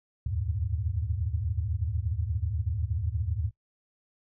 sine tone cluster, 74.4 / 82.6 / 99.2 / 112 Hz, D2 / E2 / G2 / A2, +23 / +4 / +21 / +31 cents, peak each -32 / -33 / -32 / -35 dBFS, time 0.26-3.51 s, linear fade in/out 5 ms, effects noise-tail reverb RT60 0.1 s tail -21 dB re dry

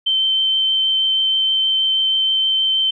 sine tone with vibrato, 3100 Hz, G7, 20 cents flat, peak -14 dBFS, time 0.06-2.91 s, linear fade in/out 10 ms, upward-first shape triangle, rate 6.3 Hz, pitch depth 9 cents each way, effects none

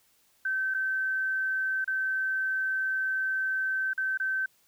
sine tone with dropouts, 1543 Hz, G6, 28 cents flat, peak -26 dBFS, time 0.45-4.46 s, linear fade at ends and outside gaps 5 ms, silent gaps 0.741-0.745 / 1.845-1.876 / 3.934-3.977 / 4.175-4.199 s, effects white hiss -66 dBFS RMS until 4.67 s

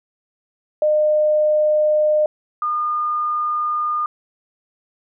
sine tone pair in turn, 608 / 1216 Hz, D#5 / D#6, -40 / -40 cents, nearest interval octave, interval 1200 cents, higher second, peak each -13 / -18 dBFS, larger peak first, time 0.82-2.26 / 2.62-4.06 s, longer neither, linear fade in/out 2 ms, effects none

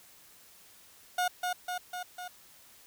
30% pulse tone with echo, 722 Hz, F#5, 43 cents flat, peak -24 dBFS, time 1.18-1.28 s, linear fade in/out 5 ms, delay 250 ms, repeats 4, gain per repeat -3 dB, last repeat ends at 2.28 s, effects white hiss -57 dBFS RMS until 2.86 s

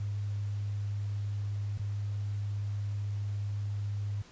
sine tone with dropouts, 102 Hz, G#2, 31 cents flat, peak -31 dBFS, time 0-4.22 s, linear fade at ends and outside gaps 5 ms, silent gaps 1.777-1.794 s, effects pink hiss -56 dBFS RMS until 4.31 s + resampled to 16000 Hz

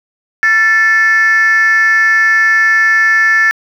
sine tone with frequency modulation, 1760 Hz, A6, in tune, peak -5 dBFS, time 0.43-3.51 s, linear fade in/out 0 ms, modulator 410 Hz, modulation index 0.57, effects tanh soft clip ceiling -4 dBFS + 7-bit

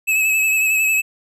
square tone with vibrato, 2588 Hz, E7, 32 cents flat, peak -15 dBFS, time 0.07-1.02 s, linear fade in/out 20 ms, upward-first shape sine, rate 11 Hz, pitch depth 30 cents each way, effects none

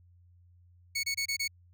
20% pulse tone bursts, 2217 Hz, C#7, in tune, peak -24 dBFS, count 5, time 0.95-1.479 s, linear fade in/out 10 ms, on 85 ms, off 26 ms, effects added 88 Hz sine -57 dBFS peak until 1.73 s

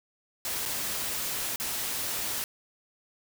white noise with dropouts, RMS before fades -32 dBFS, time 0.45-2.44 s, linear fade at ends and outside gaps 1 ms, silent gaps 0.654-0.659 / 1.56-1.599 s, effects none

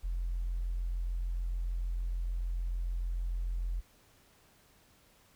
sine tone, 43.36 Hz, F1, 12 cents flat, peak -30 dBFS, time 0.03-3.81 s, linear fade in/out 20 ms, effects tanh soft clip ceiling -27 dBFS + pink hiss -64 dBFS RMS until 5.35 s

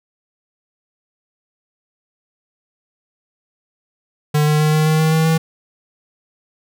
square tone with pitch steps, 150 / 151.57 / 153.15 / 154.75 / 156.37 / 158 / 159.66 / 161.32 Hz, D3 / D#3 / D#3 / D#3 / D#3 / D#3 / D#3 / E3, +37 / -45 / -27 / -9 / +9 / +27 / +45 / -37 cents, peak -13 dBFS, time 4.34-5.38 s, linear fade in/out 10 ms, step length 130 ms, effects none

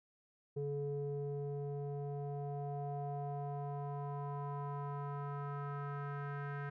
square tone with low-pass filter sweep, 142.7 Hz, D3, 49 cents flat, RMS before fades -41 dBFS, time 0.56-6.7 s, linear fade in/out 10 ms, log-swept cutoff 420 to 1600 Hz, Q 4, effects none

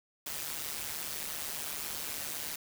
white noise with amplitude modulation, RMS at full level -35 dBFS, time 0.26-2.56 s, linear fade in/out 5 ms, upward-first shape sine, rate 150 Hz, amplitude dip 75%, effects none

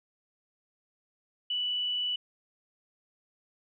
sine tone with frequency modulation, 2963 Hz, F#7, 2 cents sharp, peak -28 dBFS, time 1.5-2.16 s, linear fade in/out 5 ms, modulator 32.5 Hz, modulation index 0.52, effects none

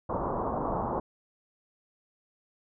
white low-pass noise, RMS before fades -31 dBFS, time 0.09-1 s, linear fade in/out 5 ms, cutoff 1100 Hz, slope 48 dB/octave, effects none

